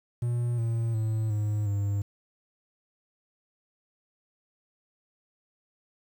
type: tone with pitch steps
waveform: triangle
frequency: 120 / 114.91 / 110.04 / 105.38 / 100.91 Hz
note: B2 / A#2 / A2 / G#2 / G#2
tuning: -49 / -24 / +1 / +26 / -49 cents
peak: -23 dBFS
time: 0.22-2.02 s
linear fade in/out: 5 ms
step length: 360 ms
effects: 9-bit